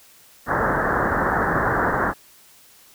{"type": "low-pass noise", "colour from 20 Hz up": "white", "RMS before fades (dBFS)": -21, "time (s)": [0.46, 2.14], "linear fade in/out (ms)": 50, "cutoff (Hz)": 1800, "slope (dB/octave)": 96, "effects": ["white hiss -51 dBFS RMS until 2.94 s"]}